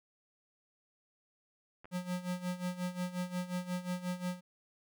clicks, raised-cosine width 0.5 ms, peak -36 dBFS, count 2, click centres 1.845 / 1.855 s
square tone with tremolo, 180 Hz, F#3, 47 cents flat, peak -33 dBFS, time 1.91-4.41 s, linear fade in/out 50 ms, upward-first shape sine, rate 5.6 Hz, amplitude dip 80%
effects none

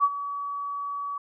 sine tone with ADSR envelope, 1138 Hz, C#6, 45 cents sharp, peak -15 dBFS, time 0-1.18 s, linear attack 38 ms, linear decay 48 ms, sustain -14 dB, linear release 4 ms, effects none

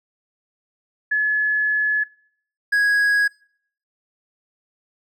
sine / triangle tone pair in turn, 1708 / 1658.4 Hz, G#6 / G#6, +48 / -3 cents, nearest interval minor second, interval 51 cents, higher first, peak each -16 / -13 dBFS, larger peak second, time 1.11-2.04 / 2.72-3.28 s, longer first, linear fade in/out 10 ms, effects noise-tail reverb RT60 0.6 s tail -24 dB re dry

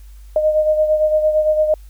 sine beating tone pair, 615 / 623.8 Hz, D#5 / D#5, -20 / +4 cents, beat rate 8.8 Hz, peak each -13 / -21 dBFS, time 0.36-1.74 s, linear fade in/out 2 ms, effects added 50 Hz sine -36 dBFS peak until 1.89 s + white hiss -55 dBFS RMS until 1.89 s

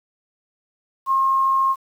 sine tone with amplitude modulation, 1072 Hz, C6, 42 cents sharp, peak -14 dBFS, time 1.06-1.76 s, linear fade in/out 50 ms, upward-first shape sine, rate 93.7 Hz, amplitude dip 25%, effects 8-bit

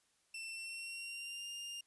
sawtooth tone with pitch glide, 2683 to 2807 Hz, E7 to F7, +30 to +8 cents, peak -40 dBFS, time 0.34-1.81 s, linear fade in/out 5 ms, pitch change +78 cents, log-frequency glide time 0.47-1.49 s, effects white hiss -75 dBFS RMS until 1.86 s + resampled to 24000 Hz

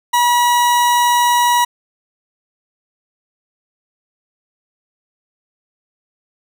40% pulse tone, 966 Hz, B5, 39 cents flat, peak -10 dBFS, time 0.13-1.65 s, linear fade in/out 10 ms, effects none

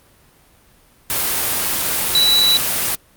sine tone in noise, 3934 Hz, B7, 7 cents flat, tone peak -11 dBFS, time 2.15-2.57 s, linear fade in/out 0 ms, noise white, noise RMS -19 dBFS, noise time 1.1-2.95 s, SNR +5 dB, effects pink hiss -52 dBFS RMS until 3.16 s + Opus 32 kbps

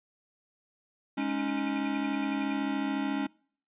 square chord, Ab suspended fourth, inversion none, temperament equal, 207.7 / 277.2 / 311.1 Hz, Ab3 / Db4 / Eb4, 0 / 0 / 0 cents, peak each -36 / -31 / -37 dBFS, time 1.17-3.27 s, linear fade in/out 10 ms
sine tone bursts, 2430 Hz, D#7, 42 cents flat, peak -38 dBFS, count 15, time 1.2-2.53 s, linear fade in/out 5 ms, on 28 ms, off 65 ms
effects noise-tail reverb RT60 0.5 s tail -25 dB re dry + resampled to 8000 Hz

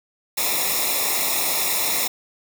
white noise with comb filter, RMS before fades -22 dBFS, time 0.37-2.08 s, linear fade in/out 10 ms, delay 0.65 ms, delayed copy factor -0.95, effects none

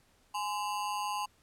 square ring-modulated tone, 932.3 Hz, A#5, in tune, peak -30 dBFS, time 0.34-1.26 s, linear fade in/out 10 ms, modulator 97.2 Hz, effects pink hiss -67 dBFS RMS until 1.42 s + low-pass 12000 Hz 12 dB/octave

